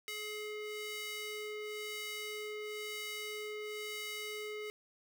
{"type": "ring-modulated tone", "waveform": "sawtooth", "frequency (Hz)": 847, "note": "G#5", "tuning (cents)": 34, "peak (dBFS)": -33, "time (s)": [0.08, 4.7], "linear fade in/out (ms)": 0, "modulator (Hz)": 1270, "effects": []}